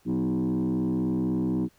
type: tone with frequency modulation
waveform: sine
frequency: 246.9 Hz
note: B3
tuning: in tune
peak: -21 dBFS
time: 0.05-1.69 s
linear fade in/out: 50 ms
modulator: 63.9 Hz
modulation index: 1.5
effects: tanh soft clip ceiling -22 dBFS + pink hiss -63 dBFS RMS until 1.78 s